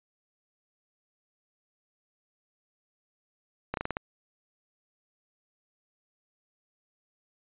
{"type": "slowing click train", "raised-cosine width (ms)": 0.5, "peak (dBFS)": -15, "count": 6, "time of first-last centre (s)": [3.74, 3.969], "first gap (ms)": 32, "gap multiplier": 1.18, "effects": ["resampled to 8000 Hz"]}